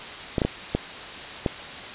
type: clicks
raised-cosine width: 2 ms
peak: -8 dBFS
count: 5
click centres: 0.382 / 0.418 / 0.45 / 0.75 / 1.462 s
effects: white hiss -36 dBFS RMS until 1.94 s + resampled to 8000 Hz